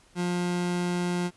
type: tone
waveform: 30% pulse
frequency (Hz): 176.9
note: F3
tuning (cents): +23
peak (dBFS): -23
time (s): 0.15-1.31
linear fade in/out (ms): 50
effects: pink hiss -59 dBFS RMS until 1.36 s + resampled to 24000 Hz